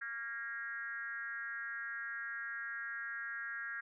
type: tone with frequency modulation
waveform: sine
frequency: 1635 Hz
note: G#6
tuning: 28 cents flat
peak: -39 dBFS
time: 0.01-3.81 s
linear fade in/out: 10 ms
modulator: 245 Hz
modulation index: 0.98
effects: none